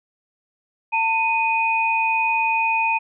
sine tone pair together, 899.5 / 2489 Hz, A5 / D#7, +38 / 0 cents, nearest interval octave + tritone, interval 1762 cents, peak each -20 dBFS, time 0.92-2.99 s, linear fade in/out 20 ms, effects none

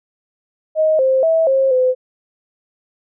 sine tone with pitch steps, 627 / 526 / 650 / 535 / 510 Hz, D#5 / C5 / E5 / C5 / C5, +13 / +9 / -24 / +38 / -44 cents, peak -11 dBFS, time 0.75-1.95 s, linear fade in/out 50 ms, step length 240 ms, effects none

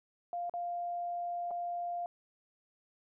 sine tone with dropouts, 698.5 Hz, F5, in tune, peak -34 dBFS, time 0.33-2.06 s, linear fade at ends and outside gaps 1 ms, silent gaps 0.496-0.538 / 1.508-1.512 s, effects none

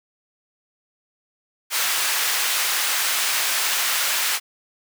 pink high-pass noise, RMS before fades -22 dBFS, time 1.7-4.4 s, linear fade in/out 50 ms, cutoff 1400 Hz, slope 12 dB/octave, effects none

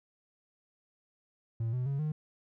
triangle tone with pitch steps, 114 / 125.76 / 138.74 / 153.05 Hz, A#2 / B2 / C#3 / D#3, -38 / +32 / +2 / -28 cents, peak -27 dBFS, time 1.6-2.12 s, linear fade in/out 5 ms, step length 130 ms, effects tanh soft clip ceiling -23 dBFS

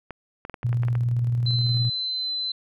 clicks, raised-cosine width 0.5 ms, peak -20 dBFS, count 9, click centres 0.107 / 0.451 / 0.497 / 0.542 / 0.631 / 0.729 / 0.834 / 0.884 / 0.953 s
sine tone with tremolo, 120 Hz, B2, 49 cents flat, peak -19 dBFS, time 0.64-1.9 s, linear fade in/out 10 ms, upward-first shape square, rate 19 Hz, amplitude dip 25%
sine tone, 4051 Hz, B7, 43 cents sharp, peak -25 dBFS, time 1.46-2.52 s, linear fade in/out 5 ms
effects none

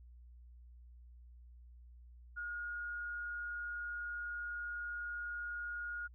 sine tone with amplitude modulation, 1432 Hz, F6, 43 cents sharp, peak -38 dBFS, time 2.36-6.08 s, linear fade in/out 20 ms, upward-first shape sine, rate 140 Hz, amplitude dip 25%, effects added 60 Hz sine -54 dBFS peak until 6.14 s

